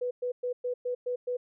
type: tone bursts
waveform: sine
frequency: 493.9 Hz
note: B4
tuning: in tune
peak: -28 dBFS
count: 7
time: 0.01-1.37 s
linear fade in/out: 10 ms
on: 100 ms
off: 110 ms
effects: none